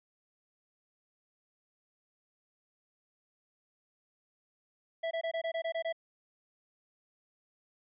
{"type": "tone bursts", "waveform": "square", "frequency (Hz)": 659.3, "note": "E5", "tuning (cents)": 0, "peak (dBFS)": -32, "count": 9, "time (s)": [5.03, 5.927], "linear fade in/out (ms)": 10, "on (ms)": 81, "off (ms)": 21, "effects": ["resampled to 8000 Hz"]}